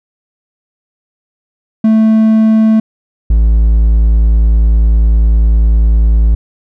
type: tone pair in turn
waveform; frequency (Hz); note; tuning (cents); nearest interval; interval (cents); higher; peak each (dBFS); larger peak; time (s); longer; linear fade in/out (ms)
triangle; 220 / 55; A3 / A1; 0 / 0; 2 octaves; 2400; first; -3; neither; 1.84-2.8 / 3.3-6.35; second; 5
effects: none